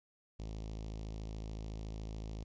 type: tone with notch filter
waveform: sawtooth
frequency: 53.8 Hz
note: A1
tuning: 38 cents flat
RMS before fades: -43 dBFS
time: 0.39-2.44 s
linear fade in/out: 10 ms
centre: 1500 Hz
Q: 0.57
effects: resampled to 16000 Hz + 13-bit